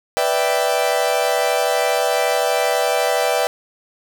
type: chord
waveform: 40% pulse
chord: E minor seventh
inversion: second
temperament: equal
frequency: 493.9 / 587.3 / 659.3 / 784 Hz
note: B4 / D5 / E5 / G5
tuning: 0 / 0 / 0 / 0 cents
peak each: -21 dBFS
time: 0.17-3.47 s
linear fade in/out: 0 ms
effects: none